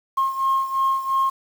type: beating tone pair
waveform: sine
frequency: 1072 / 1074.9 Hz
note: C6 / C6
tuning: +42 / +46 cents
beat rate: 2.9 Hz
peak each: -19 / -23 dBFS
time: 0.17-1.3 s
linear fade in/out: 10 ms
effects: tanh soft clip ceiling -13 dBFS + 7-bit